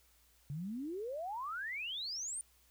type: exponential sweep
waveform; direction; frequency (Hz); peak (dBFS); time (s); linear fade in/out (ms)
sine; up; 136.4 to 9310; -38; 0.5-2.41; 0
effects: added 60 Hz sine -70 dBFS peak until 2.7 s + white hiss -69 dBFS RMS until 2.7 s